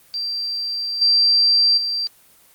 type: tone with level steps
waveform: sine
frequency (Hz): 4706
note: D8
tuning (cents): +3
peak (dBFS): -22 / -12 / -20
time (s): 0.14-2.07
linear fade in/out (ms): 0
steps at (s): 1.01 / 1.77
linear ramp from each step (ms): 10
effects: white hiss -52 dBFS RMS until 2.54 s + Opus 24 kbps